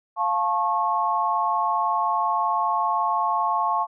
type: chord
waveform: sine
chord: F augmented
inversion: none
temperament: just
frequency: 698.5 / 873.1 / 1091.3 Hz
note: F5 / A5 / C#6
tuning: 0 / -14 / -27 cents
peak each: -27 / -24 / -23 dBFS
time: 0.16-3.87 s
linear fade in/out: 50 ms
effects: none